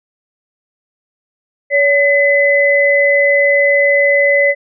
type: tone pair together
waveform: sine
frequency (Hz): 566.8 / 2020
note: C#5 / B6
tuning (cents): +38 / +39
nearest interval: octave + minor seventh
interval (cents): 2201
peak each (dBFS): -11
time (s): 1.7-4.55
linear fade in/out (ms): 50
effects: none